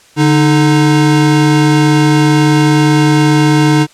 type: tone pair together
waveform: square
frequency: 146.39 / 308.5 Hz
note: D3 / D#4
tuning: -5 / -15 cents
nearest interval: octave + minor second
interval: 1290 cents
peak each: -10 dBFS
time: 0.16-3.87 s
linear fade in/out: 50 ms
effects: white hiss -44 dBFS RMS until 3.93 s + low-pass 8000 Hz 12 dB/octave